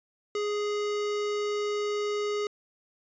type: tone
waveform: square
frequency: 415.3 Hz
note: G#4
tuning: in tune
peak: -28 dBFS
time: 0.35-2.47 s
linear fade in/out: 2 ms
effects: resampled to 16000 Hz

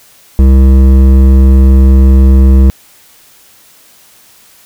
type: tone with hard clipping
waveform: triangle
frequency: 66.1 Hz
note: C2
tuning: 18 cents sharp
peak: -3 dBFS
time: 0.39-2.7 s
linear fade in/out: 0 ms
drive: 15 dB
effects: white hiss -42 dBFS RMS until 4.65 s

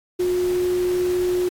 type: tone in noise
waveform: sine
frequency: 360.4 Hz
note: F#4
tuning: 45 cents flat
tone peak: -18 dBFS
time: 0.19-1.49 s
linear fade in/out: 10 ms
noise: pink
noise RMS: -36 dBFS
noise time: 0.19-1.49 s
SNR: +15 dB
effects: AAC 64 kbps

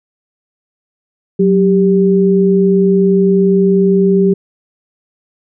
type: tone pair together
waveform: sine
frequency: 185.8 / 393.7 Hz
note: F#3 / G4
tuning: +7 / +8 cents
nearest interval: octave + minor second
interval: 1301 cents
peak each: -10 dBFS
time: 1.39-4.34 s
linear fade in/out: 10 ms
effects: none

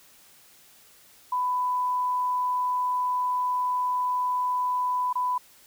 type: tone with dropouts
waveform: sine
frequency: 997 Hz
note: B5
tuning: 16 cents sharp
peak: -23 dBFS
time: 1.32-5.38 s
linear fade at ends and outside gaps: 5 ms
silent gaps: 5.129-5.154 s
effects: white hiss -55 dBFS RMS until 5.66 s

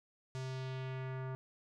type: tone with low-pass filter sweep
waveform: square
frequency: 130.81 Hz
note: C3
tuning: in tune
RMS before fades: -41 dBFS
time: 0.35-1.35 s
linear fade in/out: 0 ms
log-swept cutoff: 6800 to 1300 Hz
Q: 1.4
effects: none

